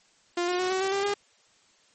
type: tone with pitch steps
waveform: sawtooth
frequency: 349.6 / 358.4 / 367.4 / 376.6 / 386.1 / 395.8 / 405.8 Hz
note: F4 / F4 / F#4 / F#4 / G4 / G4 / G#4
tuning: +2 / +45 / -12 / +31 / -26 / +17 / -40 cents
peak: -21 dBFS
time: 0.37-1.14 s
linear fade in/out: 5 ms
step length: 110 ms
effects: white hiss -62 dBFS RMS until 1.94 s + MP3 32 kbps